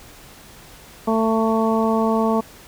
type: harmonic tone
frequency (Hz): 222.9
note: A3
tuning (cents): +23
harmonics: 1 / 2 / 3 / 4 / 5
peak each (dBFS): -19 / -22 / -24 / -25 / -26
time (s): 1.07-2.41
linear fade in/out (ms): 10
effects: pink hiss -44 dBFS RMS until 2.67 s

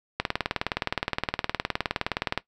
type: click train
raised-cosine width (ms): 0.3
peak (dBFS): -8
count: 43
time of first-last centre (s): 0.2-2.376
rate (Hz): 19.3
effects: noise-tail reverb RT60 0.1 s tail -17 dB re dry

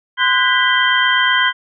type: tone cluster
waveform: sine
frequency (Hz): 1027 / 1475 / 1603 / 1981 / 3143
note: C6 / F#6 / G6 / B6 / G7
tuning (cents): -33 / -6 / +38 / +5 / +4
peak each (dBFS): -18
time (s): 0.17-1.53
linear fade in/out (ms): 50
effects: none

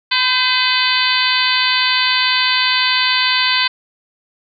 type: harmonic tone with a mistuned harmonic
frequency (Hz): 507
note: B4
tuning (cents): +45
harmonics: 2 / 3 / 4 / 5 / 6 / 7 / 8 / 9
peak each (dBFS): -21 / -21 / -21 / -21 / -21 / -21 / -21 / -21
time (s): 0.11-3.68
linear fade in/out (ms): 10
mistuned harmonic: 3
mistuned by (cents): +31
effects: none

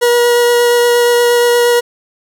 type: tone with vibrato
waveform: 40% pulse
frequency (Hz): 479.8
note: A#4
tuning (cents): +50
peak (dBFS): -7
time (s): 0.01-1.81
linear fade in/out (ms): 20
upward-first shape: sine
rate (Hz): 8.5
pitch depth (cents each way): 8
effects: none

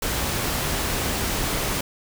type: noise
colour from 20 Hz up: pink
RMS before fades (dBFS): -25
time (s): 0.02-1.81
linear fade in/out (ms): 5
effects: none

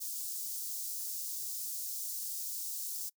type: high-pass noise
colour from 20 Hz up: white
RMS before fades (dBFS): -39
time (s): 0-3.1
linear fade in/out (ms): 20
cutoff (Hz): 5200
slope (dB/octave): 24
effects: noise-tail reverb RT60 0.1 s tail -24 dB re dry

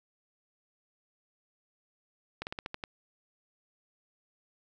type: slowing click train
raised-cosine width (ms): 0.3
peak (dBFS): -20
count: 7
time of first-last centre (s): 2.42-2.838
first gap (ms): 49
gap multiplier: 1.14
effects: none

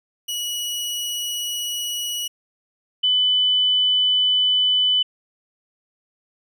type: tone pair in turn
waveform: sawtooth / sine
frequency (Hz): 2921 / 3000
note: F#7 / F#7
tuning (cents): -23 / +23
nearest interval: unison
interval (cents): 46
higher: second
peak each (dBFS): -21 / -15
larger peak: second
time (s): 0.28-2.28 / 3.03-5.03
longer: neither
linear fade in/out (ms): 10
effects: none

